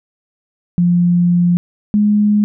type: tone pair in turn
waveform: sine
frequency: 175 / 208.5 Hz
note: F3 / G#3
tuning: +4 / +7 cents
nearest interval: minor third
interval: 303 cents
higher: second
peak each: -9 dBFS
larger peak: neither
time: 0.78-1.57 / 1.94-2.44 s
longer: first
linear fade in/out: 0 ms
effects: none